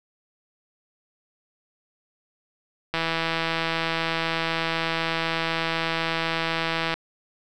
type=click train; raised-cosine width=0.3 ms; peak=-9 dBFS; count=657; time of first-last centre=2.94-6.94 s; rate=164 Hz; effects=none